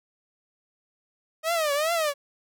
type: tone with vibrato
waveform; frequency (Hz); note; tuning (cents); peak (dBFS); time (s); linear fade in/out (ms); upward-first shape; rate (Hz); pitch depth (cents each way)
sawtooth; 622.3; D#5; 0; -19; 1.43-2.14; 50; triangle; 2.5; 190
effects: none